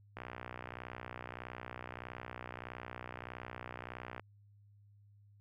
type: click train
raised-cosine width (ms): 0.5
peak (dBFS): -28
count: 249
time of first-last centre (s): 0.17-4.196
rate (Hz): 61.6
effects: added 102 Hz sine -60 dBFS peak until 5.4 s